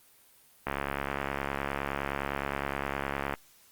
click train, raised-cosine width 0.5 ms, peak -15 dBFS, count 187, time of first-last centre 0.67-3.339 s, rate 69.7 Hz, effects white hiss -60 dBFS RMS until 3.71 s + Opus 32 kbps

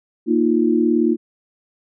sine chord, Bb suspended fourth, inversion none, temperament equal, 233.1 / 311.1 / 349.2 Hz, Bb3 / Eb4 / F4, 0 / 0 / 0 cents, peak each -18 dBFS, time 0.26-1.17 s, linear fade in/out 50 ms, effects none

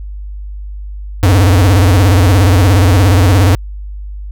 square tone with vibrato, 94.2 Hz, F#2, 32 cents sharp, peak -6 dBFS, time 1.23-3.55 s, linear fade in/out 0 ms, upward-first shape sine, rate 17 Hz, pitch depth 190 cents each way, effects added 50 Hz sine -22 dBFS peak until 4.31 s

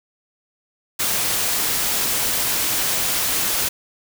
white noise, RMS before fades -21 dBFS, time 0.99-3.69 s, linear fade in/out 10 ms, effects none

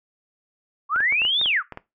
sine linear two-way sweep, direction up then down, 1061 to 3729 to 1061 Hz, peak -18 dBFS, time 0.89-1.63 s, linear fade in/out 50 ms, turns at 1.42 s
clicks, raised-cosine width 0.5 ms, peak -19 dBFS, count 9, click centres 0.961 / 1.005 / 1.124 / 1.218 / 1.251 / 1.414 / 1.459 / 1.723 / 1.774 s
effects noise-tail reverb RT60 0.2 s tail -17 dB re dry

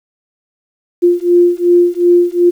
sine beating tone pair, 349.2 / 351.9 Hz, F4 / F4, 0 / +13 cents, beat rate 2.7 Hz, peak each -10 dBFS, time 1.02-2.51 s, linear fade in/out 20 ms, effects 7-bit

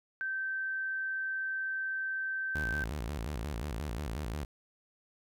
sine tone, 1552 Hz, G6, 18 cents flat, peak -32 dBFS, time 0.21-2.84 s, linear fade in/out 0 ms
sawtooth tone with vibrato, 64.5 Hz, C2, 24 cents flat, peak -31 dBFS, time 2.55-4.45 s, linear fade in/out 5 ms, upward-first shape square, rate 5.6 Hz, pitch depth 260 cents each way
effects none

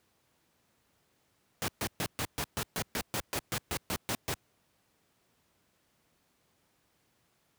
pink noise bursts, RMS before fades -32 dBFS, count 15, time 1.62-4.34 s, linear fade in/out 0 ms, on 60 ms, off 130 ms, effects pink hiss -72 dBFS RMS until 7.58 s + high-pass 80 Hz 12 dB/octave

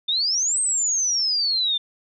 sine exponential two-way sweep, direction up then down, 3544 to 8400 to 3544 Hz, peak -19 dBFS, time 0.08-1.78 s, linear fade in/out 10 ms, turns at 0.6 s, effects none

